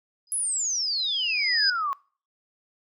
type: tone with exponential growth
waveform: sine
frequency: 4972 Hz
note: D#8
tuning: 2 cents flat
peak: -18 dBFS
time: 0.27-1.7 s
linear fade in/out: 2 ms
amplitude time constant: 310 ms
type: exponential sweep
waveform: sine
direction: down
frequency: 10970 to 1082 Hz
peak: -24 dBFS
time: 0.32-1.93 s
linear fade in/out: 0 ms
effects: noise-tail reverb RT60 0.4 s tail -23 dB re dry